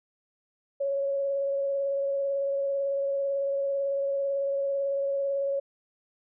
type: tone with vibrato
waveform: sine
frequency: 554.4 Hz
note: C#5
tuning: in tune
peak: -25 dBFS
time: 0.8-5.6 s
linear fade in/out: 10 ms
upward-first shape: sine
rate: 18 Hz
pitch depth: 15 cents each way
effects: none